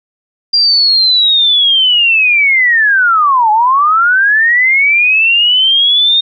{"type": "linear two-way sweep", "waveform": "sine", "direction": "down then up", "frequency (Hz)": [4798, 835, 3696], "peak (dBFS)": -6, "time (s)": [0.53, 6.21], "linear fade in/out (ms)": 10, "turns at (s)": 3.51, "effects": []}